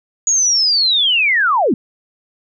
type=linear sweep; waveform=sine; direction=down; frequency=6770 to 187 Hz; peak=-11 dBFS; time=0.27-1.74 s; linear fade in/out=2 ms; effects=none